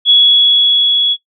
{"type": "tone with level ramp", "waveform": "sine", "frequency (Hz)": 3366, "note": "G#7", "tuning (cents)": 23, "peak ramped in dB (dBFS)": [-3, -9], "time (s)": [0.05, 1.17], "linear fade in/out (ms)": 50, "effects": ["noise-tail reverb RT60 0.1 s tail -20 dB re dry"]}